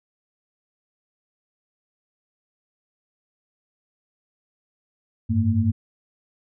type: tone cluster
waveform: sine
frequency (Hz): 95.2 / 105.2 / 227.5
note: F#2 / G#2 / A#3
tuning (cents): +50 / +23 / -42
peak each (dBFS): -22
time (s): 5.29-5.72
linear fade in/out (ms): 20
effects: none